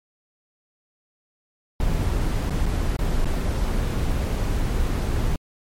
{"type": "noise with dropouts", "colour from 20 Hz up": "brown", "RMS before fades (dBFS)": -22, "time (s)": [1.8, 5.36], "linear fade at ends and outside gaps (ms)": 2, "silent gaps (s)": [[2.498, 2.505], [2.658, 2.662], [2.966, 2.989], [3.247, 3.255]], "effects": ["MP3 64 kbps"]}